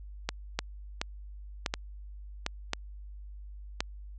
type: two click trains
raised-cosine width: 0.2 ms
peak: -11 / -12 dBFS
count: 4 / 4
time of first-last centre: 0.59-3.805 / 0.29-2.464 s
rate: 0.933 / 1.38 Hz
effects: added 50 Hz sine -42 dBFS peak until 4.18 s + resampled to 22050 Hz